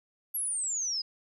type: exponential sweep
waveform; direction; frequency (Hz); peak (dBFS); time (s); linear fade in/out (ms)
sine; down; 11650 to 4919; -29; 0.34-1.02; 10
effects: none